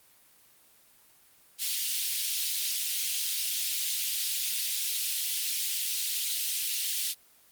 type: high-pass noise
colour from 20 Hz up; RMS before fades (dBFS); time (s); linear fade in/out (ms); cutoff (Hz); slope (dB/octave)
pink; -30; 1.58-7.15; 50; 3000; 24
effects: white hiss -60 dBFS RMS until 7.51 s + Opus 24 kbps